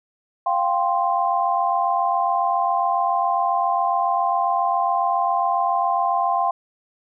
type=chord; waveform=sine; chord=F suspended second; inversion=none; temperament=just; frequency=698.5 / 785.8 / 1047.7 Hz; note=F5 / G5 / C6; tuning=0 / +4 / +2 cents; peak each=-22 dBFS; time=0.46-6.51 s; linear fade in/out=5 ms; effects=none